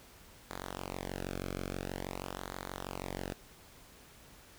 sawtooth tone with flanger, 46.25 Hz, F#1, in tune, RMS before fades -41 dBFS, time 0.5-3.34 s, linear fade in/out 10 ms, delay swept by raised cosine 0.36 to 1.08 ms, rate 0.48 Hz, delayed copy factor -0.9, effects pink hiss -57 dBFS RMS until 4.58 s

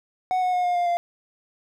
triangle tone with pitch steps, 740 / 730.7 / 721.4 / 712.3 / 703.3 / 694.4 Hz, F#5 / F#5 / F#5 / F5 / F5 / F5, 0 / -22 / -44 / +34 / +12 / -10 cents, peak -18 dBFS, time 0.31-0.97 s, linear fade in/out 0 ms, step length 110 ms, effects none

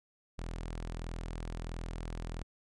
sawtooth tone, 41.5 Hz, E1, 12 cents sharp, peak -34 dBFS, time 0.38-2.43 s, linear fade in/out 10 ms, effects resampled to 22050 Hz

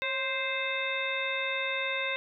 harmonic tone with a mistuned harmonic, 523.3 Hz, C5, in tune, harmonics 1 / 2 / 3 / 4 / 5 / 7, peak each -36 / -39 / -38 / -33 / -35 / -37 dBFS, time 0.02-2.16 s, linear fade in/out 0 ms, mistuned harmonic 1, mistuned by +63 cents, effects none

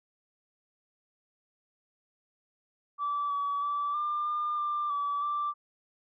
sine tone with pitch steps, 1158 / 1140 / 1158 / 1195 / 1203 / 1189 / 1150 / 1174 Hz, D6 / C#6 / D6 / D6 / D6 / D6 / D6 / D6, -25 / +48 / -25 / +30 / +41 / +21 / -37 / -1 cents, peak -27 dBFS, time 2.98-5.54 s, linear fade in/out 50 ms, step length 320 ms, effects tanh soft clip ceiling -24 dBFS

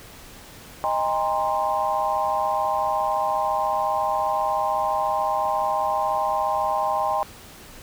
sine chord, C minor seventh, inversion first, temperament equal with one note detuned, 622.3 / 804.6 / 932.3 / 1046.5 Hz, Eb5 / G5 / Bb5 / C6, 0 / +45 / 0 / 0 cents, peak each -27 / -24 / -28 / -26 dBFS, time 0.84-7.23 s, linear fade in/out 0 ms, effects pink hiss -44 dBFS RMS until 7.82 s

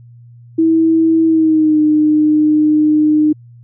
sine tone with pitch glide, 324.5 to 304.5 Hz, E4 to D#4, -27 to -37 cents, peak -8 dBFS, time 0.58-3.33 s, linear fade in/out 10 ms, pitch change -110 cents, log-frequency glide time 1.26-1.8 s, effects added 119 Hz sine -37 dBFS peak until 3.63 s

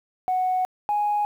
sine tone pair in turn, 740 / 830.6 Hz, F#5 / G#5, 0 / 0 cents, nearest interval major second, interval 200 cents, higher second, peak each -19 dBFS, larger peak neither, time 0.28-0.65 / 0.89-1.25 s, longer first, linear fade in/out 0 ms, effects tanh soft clip ceiling -16 dBFS + 9-bit

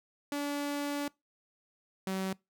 sawtooth tone pair in turn, 287.7 / 190.23 Hz, D4 / F#3, -36 / +48 cents, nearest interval perfect fifth, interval 716 cents, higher first, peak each -28 dBFS, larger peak neither, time 0.32-1.08 / 2.07-2.33 s, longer first, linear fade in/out 2 ms, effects noise-tail reverb RT60 0.2 s tail -23 dB re dry

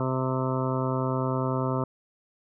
harmonic tone, 130.2 Hz, C3, 8 cents flat, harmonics 1 / 2 / 3 / 4 / 5 / 7 / 8 / 9 / 10, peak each -28 / -31 / -33 / -34 / -35 / -36 / -37 / -38 / -38 dBFS, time 0-1.84 s, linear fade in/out 2 ms, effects none

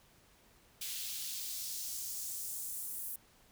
white noise with high-pass filter sweep, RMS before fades -41 dBFS, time 0.81-3.16 s, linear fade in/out 5 ms, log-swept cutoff 2900 to 11000 Hz, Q 1.3, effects pink hiss -65 dBFS RMS until 3.51 s

